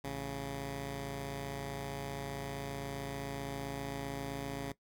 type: tone pair together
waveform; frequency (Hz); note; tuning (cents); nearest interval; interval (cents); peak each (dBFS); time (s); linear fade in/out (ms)
10% pulse; 55.4 / 138.59; A1 / C#3; +13 / 0; octave + major third; 1587; -36 / -31; 0.04-4.72; 5
effects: noise-tail reverb RT60 0.1 s tail -18 dB re dry